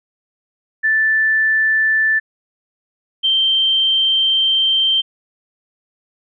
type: tone pair in turn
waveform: sine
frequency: 1760 / 3136 Hz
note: A6 / G7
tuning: 0 / 0 cents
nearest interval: minor seventh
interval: 1000 cents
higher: second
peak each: -12 dBFS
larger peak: neither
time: 0.83-2.2 / 3.23-5.02 s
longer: second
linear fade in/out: 20 ms
effects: none